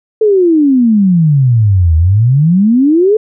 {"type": "exponential two-way sweep", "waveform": "sine", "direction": "down then up", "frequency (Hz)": [445.2, 77.78, 445.2], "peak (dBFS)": -5, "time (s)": [0.21, 3.17], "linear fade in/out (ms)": 5, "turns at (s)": 1.96, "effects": []}